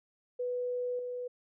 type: tone with level steps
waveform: sine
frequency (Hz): 493.9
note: B4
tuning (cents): 0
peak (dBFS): -31 / -35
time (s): 0.39-1.28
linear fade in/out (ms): 10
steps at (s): 0.99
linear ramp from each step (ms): 2
effects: none